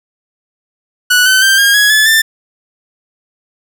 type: tone with pitch steps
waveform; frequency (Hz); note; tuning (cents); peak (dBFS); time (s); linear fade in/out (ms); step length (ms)
sawtooth; 1476 / 1522.8 / 1571 / 1620.8 / 1672.1 / 1725.1 / 1779.8; F#6 / F#6 / G6 / G#6 / G#6 / A6 / A6; -5 / +49 / +3 / -43 / +11 / -35 / +19; -3; 1.1-2.22; 10; 160
effects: none